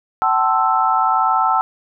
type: chord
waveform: sine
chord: F# half-diminished seventh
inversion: none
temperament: equal with one note detuned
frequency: 759 / 880 / 1046.5 / 1318.5 Hz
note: F#5 / A5 / C6 / E6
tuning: +44 / 0 / 0 / 0 cents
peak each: -19 / -18 / -23 / -17 dBFS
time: 0.22-1.61 s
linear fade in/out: 0 ms
effects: none